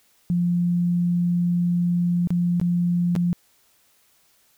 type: tone with dropouts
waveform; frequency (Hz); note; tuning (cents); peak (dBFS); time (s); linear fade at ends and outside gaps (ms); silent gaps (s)
sine; 174.61; F3; 0; -18; 0.3-3.33; 0; 2.273-2.305 / 2.599-2.614 / 3.153-3.162
effects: white hiss -61 dBFS RMS until 4.57 s